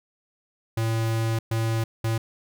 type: tone bursts at uneven times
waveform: square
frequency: 112.9 Hz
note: A2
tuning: 45 cents sharp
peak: -23 dBFS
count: 3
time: 0.77-1.39 / 1.51-1.84 / 2.04-2.18 s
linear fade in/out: 5 ms
effects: none